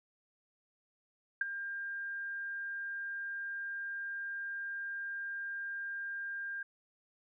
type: tone with ADSR envelope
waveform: sine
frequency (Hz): 1600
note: G6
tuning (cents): +35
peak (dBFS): -25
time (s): 1.41-6.63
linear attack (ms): 4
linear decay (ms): 17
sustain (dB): -12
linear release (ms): 5
effects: none